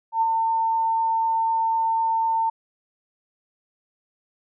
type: tone with ADSR envelope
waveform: sine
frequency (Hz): 902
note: A5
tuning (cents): +43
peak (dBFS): -16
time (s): 0.12-2.5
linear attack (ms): 93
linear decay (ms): 32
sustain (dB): -3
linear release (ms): 9
effects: none